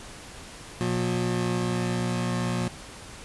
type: tone pair together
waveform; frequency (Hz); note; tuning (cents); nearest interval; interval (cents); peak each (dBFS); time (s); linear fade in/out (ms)
25% pulse; 120 / 179.8; B2 / F#3; -49 / -49; perfect fifth; 700; -24; 0.81-2.68; 0
effects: pink hiss -43 dBFS RMS until 3.24 s + resampled to 24000 Hz